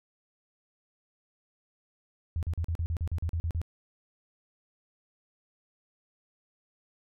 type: tone bursts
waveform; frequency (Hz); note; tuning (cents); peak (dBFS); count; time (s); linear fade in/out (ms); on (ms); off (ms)
sine; 83.1; E2; +15; -27; 12; 2.36-3.616; 0; 68; 40
effects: none